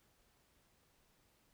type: silence
effects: pink hiss -73 dBFS RMS until 1.53 s